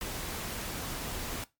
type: noise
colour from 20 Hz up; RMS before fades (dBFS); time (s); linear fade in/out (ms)
pink; -37; 0.01-1.44; 2
effects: noise-tail reverb RT60 0.2 s tail -18 dB re dry + MP3 96 kbps